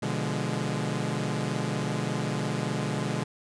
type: chord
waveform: sawtooth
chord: B diminished seventh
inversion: none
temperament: equal with one note detuned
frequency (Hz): 123.47 / 146.83 / 172.11 / 207.7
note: B2 / D3 / F3 / Ab3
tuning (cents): 0 / 0 / -25 / 0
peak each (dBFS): -29 / -28 / -31 / -29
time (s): 0.02-3.24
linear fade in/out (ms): 10
effects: resampled to 22050 Hz